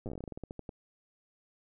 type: slowing click train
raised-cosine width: 2 ms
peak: -27 dBFS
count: 18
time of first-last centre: 0.06-0.692 s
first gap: 8 ms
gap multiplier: 1.17
effects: none